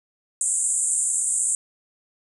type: band-pass noise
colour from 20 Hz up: white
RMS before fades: -23 dBFS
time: 0.41-1.55 s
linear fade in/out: 0 ms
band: 7200 to 9400 Hz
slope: 96 dB/octave
effects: none